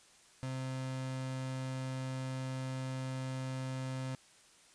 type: tone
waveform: 35% pulse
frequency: 130.81 Hz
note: C3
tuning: in tune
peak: -35 dBFS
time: 0.43-4.15 s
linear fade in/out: 0 ms
effects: white hiss -62 dBFS RMS until 4.74 s + resampled to 22050 Hz